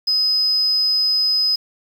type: tone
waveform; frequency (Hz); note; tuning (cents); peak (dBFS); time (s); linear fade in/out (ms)
triangle; 5040; D#8; +21; -12; 0.07-1.56; 10
effects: tanh soft clip ceiling -12 dBFS + 7-bit